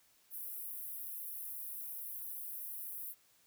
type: high-pass noise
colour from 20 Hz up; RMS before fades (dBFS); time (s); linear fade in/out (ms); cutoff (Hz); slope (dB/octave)
pink; -44; 0.3-3.15; 50; 11000; 48
effects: white hiss -69 dBFS RMS until 3.46 s